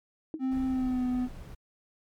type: tone with exponential decay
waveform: sine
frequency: 315.6 Hz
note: D#4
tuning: 25 cents sharp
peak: -28 dBFS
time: 0.34-0.44 s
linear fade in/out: 1 ms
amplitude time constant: 21 ms
type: tone with pitch glide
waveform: triangle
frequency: 261.6 to 250.4 Hz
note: C4 to B3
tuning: 0 to +24 cents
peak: -24 dBFS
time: 0.39-1.29 s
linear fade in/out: 50 ms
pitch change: -76 cents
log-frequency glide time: 0.66-1.04 s
type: noise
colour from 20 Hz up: brown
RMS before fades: -42 dBFS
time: 0.51-1.55 s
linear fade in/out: 10 ms
effects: MP3 96 kbps